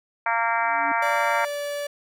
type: harmonic tone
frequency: 230.4 Hz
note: A#3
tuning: 20 cents flat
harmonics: 3 / 4 / 5 / 6 / 7 / 8 / 9 / 10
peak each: -28 / -24 / -31 / -28 / -30 / -32 / -33 / -32 dBFS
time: 0.26-1.45 s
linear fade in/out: 2 ms
type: tone with exponential growth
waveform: sine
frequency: 285.8 Hz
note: D4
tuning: 47 cents flat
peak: -30 dBFS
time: 0.46-0.92 s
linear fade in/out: 2 ms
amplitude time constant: 100 ms
type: tone with pitch glide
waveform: 45% pulse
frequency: 583 to 578 Hz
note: D5 to D5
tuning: -13 to -28 cents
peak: -27 dBFS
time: 1.02-1.87 s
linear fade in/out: 5 ms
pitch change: -15 cents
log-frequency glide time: 1.28-1.64 s
effects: none